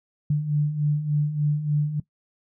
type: beating tone pair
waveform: sine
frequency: 145.9 / 149.3 Hz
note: D3 / D3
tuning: -11 / +29 cents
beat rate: 3.4 Hz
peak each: -27 / -21 dBFS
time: 0.3-2 s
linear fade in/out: 5 ms
effects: noise-tail reverb RT60 0.1 s tail -18 dB re dry